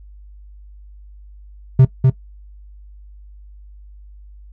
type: tone with echo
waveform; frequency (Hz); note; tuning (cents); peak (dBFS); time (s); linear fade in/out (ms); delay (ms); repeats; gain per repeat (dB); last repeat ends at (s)
triangle; 131.1; C3; +4; -3; 1.79-1.85; 5; 250; 1; -3; 2.1
effects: noise-tail reverb RT60 0.1 s tail -18 dB re dry + added 50 Hz sine -38 dBFS peak until 4.52 s